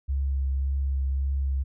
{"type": "tone with vibrato", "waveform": "sine", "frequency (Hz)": 67.9, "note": "C#2", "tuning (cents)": -35, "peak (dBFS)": -23, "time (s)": [0.08, 1.64], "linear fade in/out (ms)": 20, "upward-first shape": "triangle", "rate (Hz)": 1.8, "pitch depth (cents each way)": 21, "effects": []}